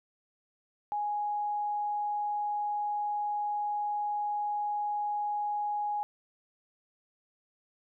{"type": "tone", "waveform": "sine", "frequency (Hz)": 830.6, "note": "G#5", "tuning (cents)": 0, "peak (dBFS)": -29, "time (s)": [0.92, 6.03], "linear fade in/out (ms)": 0, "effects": []}